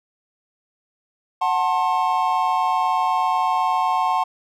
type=chord; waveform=triangle; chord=F# diminished; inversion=none; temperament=just; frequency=740 / 888 / 1065.6 Hz; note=F#5 / A5 / C6; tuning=0 / +16 / +31 cents; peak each=-20 dBFS; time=1.41-4.24 s; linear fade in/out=10 ms; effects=none